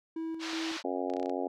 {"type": "tone with tremolo", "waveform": "triangle", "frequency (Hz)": 324.8, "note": "E4", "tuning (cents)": -26, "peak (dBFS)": -31, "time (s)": [0.16, 0.77], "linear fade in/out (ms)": 5, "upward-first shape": "square", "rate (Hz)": 2.7, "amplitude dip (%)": 40}
{"type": "band-pass noise", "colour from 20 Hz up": "white", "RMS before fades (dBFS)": -39, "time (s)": [0.39, 0.83], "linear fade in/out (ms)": 50, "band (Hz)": [560, 4800], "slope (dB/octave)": 24}
{"type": "harmonic tone", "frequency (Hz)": 90.7, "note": "F#2", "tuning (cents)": -34, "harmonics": [3, 4, 5, 6, 7, 8, 9], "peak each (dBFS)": [-36, -37, -38, -39, -39, -40, -41], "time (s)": [0.84, 1.48], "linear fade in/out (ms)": 10}
{"type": "clicks", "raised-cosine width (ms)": 0.2, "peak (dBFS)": -30, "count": 7, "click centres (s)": [1.1, 1.137, 1.167, 1.198, 1.229, 1.259, 1.296]}
{"effects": []}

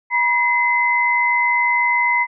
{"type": "tone pair together", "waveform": "sine", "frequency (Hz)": [966, 2047], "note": ["B5", "C7"], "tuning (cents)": [-39, -38], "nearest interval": "octave + minor second", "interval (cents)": 1301, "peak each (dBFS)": [-18, -16], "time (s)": [0.1, 2.27], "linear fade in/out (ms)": 50, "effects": []}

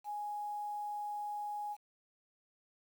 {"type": "tone with quantisation", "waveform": "sine", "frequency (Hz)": 830.6, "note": "G#5", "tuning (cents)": 0, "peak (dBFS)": -37, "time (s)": [0.04, 1.77], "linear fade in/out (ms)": 50, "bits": 10, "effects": []}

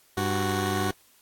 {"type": "tone pair together", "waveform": "15% pulse", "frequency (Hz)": [98, 370], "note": ["G2", "F#4"], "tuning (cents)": [0, 0], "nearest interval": "octave + major seventh", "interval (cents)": 2300, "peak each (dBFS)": -21, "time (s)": [0.17, 0.91], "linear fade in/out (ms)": 5, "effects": ["white hiss -60 dBFS RMS until 1.21 s", "AAC 64 kbps"]}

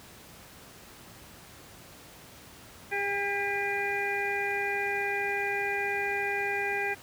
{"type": "harmonic tone with a mistuned harmonic", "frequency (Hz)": 402.3, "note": "G4", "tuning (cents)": 45, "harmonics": [1, 2, 4, 5, 6], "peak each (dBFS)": [-34, -34, -34, -34, -34], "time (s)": [2.91, 6.95], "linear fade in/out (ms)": 20, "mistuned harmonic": 5, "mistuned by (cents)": -24, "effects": ["pink hiss -50 dBFS RMS until 7.02 s", "high-pass 60 Hz 12 dB/octave"]}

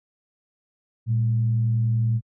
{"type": "tone with frequency modulation", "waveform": "sine", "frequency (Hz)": 115, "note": "A#2", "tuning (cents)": -23, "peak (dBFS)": -18, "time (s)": [1.06, 2.21], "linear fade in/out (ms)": 50, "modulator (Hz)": 89, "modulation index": 0.32, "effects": ["high-pass 60 Hz 12 dB/octave"]}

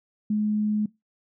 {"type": "tone", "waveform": "sine", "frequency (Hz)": 211.5, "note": "G#3", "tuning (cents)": 32, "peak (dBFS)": -21, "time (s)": [0.3, 0.86], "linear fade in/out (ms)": 5, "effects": ["noise-tail reverb RT60 0.2 s tail -21 dB re dry"]}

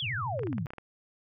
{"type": "exponential sweep", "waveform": "sine", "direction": "down", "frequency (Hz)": [3515, 136.3], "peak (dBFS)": -31, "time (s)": [0, 0.66], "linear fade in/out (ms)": 0}
{"type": "tone with vibrato", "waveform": "sine", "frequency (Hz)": 116.54, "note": "A#2", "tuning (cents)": 0, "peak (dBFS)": -34, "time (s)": [0.02, 0.66], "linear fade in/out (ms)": 10, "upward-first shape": "sine", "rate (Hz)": 13, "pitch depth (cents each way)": 270}
{"type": "clicks", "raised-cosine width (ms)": 0.5, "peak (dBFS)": -27, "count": 9, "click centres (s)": [0.393, 0.434, 0.471, 0.529, 0.582, 0.668, 0.705, 0.735, 0.783]}
{"effects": []}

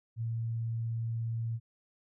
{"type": "tone", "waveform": "sine", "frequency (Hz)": 114.6, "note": "A#2", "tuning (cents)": -29, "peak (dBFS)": -31, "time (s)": [0.16, 1.6], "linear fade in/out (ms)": 50, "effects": []}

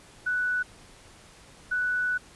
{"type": "tone bursts at uneven times", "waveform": "sine", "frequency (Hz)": 1483, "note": "F#6", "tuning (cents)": 4, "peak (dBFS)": -24, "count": 2, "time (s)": [[0.26, 0.63], [1.71, 2.18]], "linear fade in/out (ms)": 10, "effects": ["pink hiss -52 dBFS RMS until 2.35 s", "resampled to 24000 Hz"]}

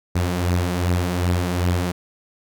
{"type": "beating tone pair", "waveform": "sawtooth", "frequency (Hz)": [88.2, 90.8], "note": ["F2", "F#2"], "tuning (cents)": [18, -32], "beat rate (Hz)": 2.6, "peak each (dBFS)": [-16, -21], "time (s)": [0.15, 1.92], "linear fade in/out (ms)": 10, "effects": []}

